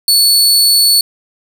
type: tone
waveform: sawtooth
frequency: 4435 Hz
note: C#8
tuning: in tune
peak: -4 dBFS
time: 0.08-1.01 s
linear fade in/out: 2 ms
effects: none